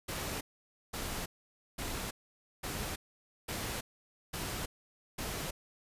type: noise bursts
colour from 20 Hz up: pink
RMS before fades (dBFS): -38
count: 7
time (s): 0.08-5.51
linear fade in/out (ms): 10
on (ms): 330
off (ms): 520
effects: resampled to 32000 Hz